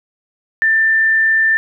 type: tone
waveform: sine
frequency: 1782 Hz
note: A6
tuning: 22 cents sharp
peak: -10 dBFS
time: 0.62-1.57 s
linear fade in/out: 0 ms
effects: none